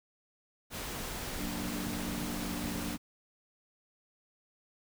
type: noise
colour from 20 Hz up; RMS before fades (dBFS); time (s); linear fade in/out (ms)
pink; -39; 0.7-2.98; 50
type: chord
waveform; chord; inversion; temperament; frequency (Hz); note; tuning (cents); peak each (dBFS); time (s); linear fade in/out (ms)
triangle; Gb augmented; none; equal; 185 / 233.1 / 293.7; Gb3 / Bb3 / D4; 0 / 0 / 0; -39; 1.39-2.97; 5
effects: none